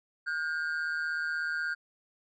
triangle ring-modulated tone, 1511 Hz, F#6, 36 cents sharp, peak -25 dBFS, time 0.26-1.75 s, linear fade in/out 20 ms, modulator 78.2 Hz, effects resampled to 16000 Hz

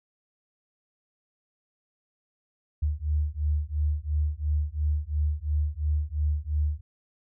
sine beating tone pair, 73.7 / 76.6 Hz, D2 / D#2, +7 / -27 cents, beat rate 2.9 Hz, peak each -27 dBFS, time 2.82-6.81 s, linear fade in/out 10 ms, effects none

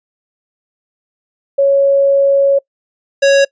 sine / square tone pair in turn, 554.4 / 554.4 Hz, C#5 / C#5, 0 / 0 cents, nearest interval unison, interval 0 cents, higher neither, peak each -7 dBFS, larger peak neither, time 1.58-2.59 / 3.22-3.45 s, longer first, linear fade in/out 10 ms, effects noise-tail reverb RT60 0.1 s tail -24 dB re dry + resampled to 16000 Hz

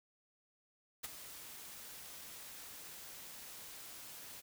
white noise with ADSR envelope, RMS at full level -40 dBFS, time 1.03-4.42 s, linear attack 15 ms, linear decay 21 ms, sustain -11 dB, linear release 30 ms, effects none

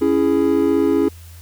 triangle chord, C# minor, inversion none, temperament just, 277.2 / 332.6 / 415.8 Hz, C#4 / E4 / G#4, 0 / +16 / +2 cents, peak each -16 dBFS, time 0.01-1.09 s, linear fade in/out 10 ms, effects added 84 Hz sine -37 dBFS peak until 1.41 s + white hiss -47 dBFS RMS until 1.41 s

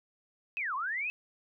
sine linear two-way sweep, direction down then up, 2637 to 992 to 2637 Hz, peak -31 dBFS, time 0.57-1.1 s, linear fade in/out 0 ms, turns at 0.75 s, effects none

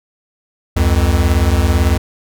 square beating tone pair, 69.3 / 87.3 Hz, C#2 / F2, 0 / 0 cents, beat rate 18 Hz, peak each -14 dBFS, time 0.76-1.98 s, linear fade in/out 10 ms, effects none

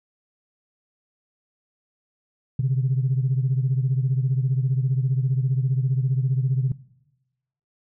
sine beating tone pair, 128.4 / 143.4 Hz, C3 / D3, -32 / -41 cents, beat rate 15 Hz, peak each -20 / -23 dBFS, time 2.59-6.72 s, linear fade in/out 5 ms, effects noise-tail reverb RT60 1.0 s tail -21 dB re dry + tanh soft clip ceiling -13 dBFS

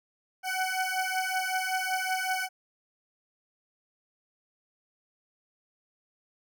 20% pulse beating tone pair, 747 / 752.3 Hz, F#5 / F#5, +16 / +29 cents, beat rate 5.3 Hz, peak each -26 dBFS, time 0.43-2.49 s, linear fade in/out 50 ms, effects none

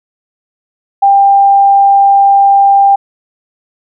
sine tone, 794 Hz, G5, 22 cents sharp, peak -3 dBFS, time 1.02-2.96 s, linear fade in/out 10 ms, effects none

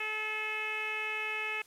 10% pulse tone with low-pass filter, 431 Hz, A4, 36 cents flat, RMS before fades -35 dBFS, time 0-1.62 s, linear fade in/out 5 ms, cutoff 2500 Hz, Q 6.5, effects white hiss -60 dBFS RMS until 1.66 s + low-pass 12000 Hz 12 dB/octave

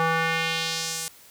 square tone with band-pass filter sweep, 163.6 Hz, E3, 13 cents flat, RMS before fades -26 dBFS, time 0-1.08 s, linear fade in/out 0 ms, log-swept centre 1100 to 9100 Hz, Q 1.4, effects white hiss -51 dBFS RMS until 1.3 s

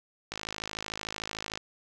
click train, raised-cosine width 0.2 ms, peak -17 dBFS, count 68, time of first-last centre 0.32-1.575 s, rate 53.4 Hz, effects none

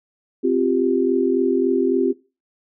sine chord, C suspended fourth, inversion none, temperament just, 261.6 / 348.8 / 392.4 Hz, C4 / F4 / G4, 0 / -2 / +2 cents, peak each -20 dBFS, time 0.43-2.13 s, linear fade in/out 20 ms, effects noise-tail reverb RT60 0.3 s tail -19 dB re dry

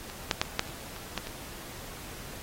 clicks, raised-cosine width 0.2 ms, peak -23 / -6 / -6 / -29 / -6 / -26 / -25 / -14 / -22 dBFS, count 9, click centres 0.099 / 0.312 / 0.415 / 0.453 / 0.594 / 0.675 / 0.963 / 1.177 / 1.271 s, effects pink hiss -44 dBFS RMS until 2.42 s + AAC 48 kbps

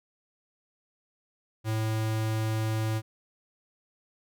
square tone, 110 Hz, A2, in tune, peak -27 dBFS, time 1.64-3.02 s, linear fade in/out 50 ms, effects none

